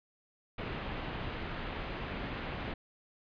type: low-pass noise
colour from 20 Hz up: pink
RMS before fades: -39 dBFS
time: 0.58-2.74 s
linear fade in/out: 5 ms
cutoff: 3200 Hz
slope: 24 dB/octave
effects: resampled to 11025 Hz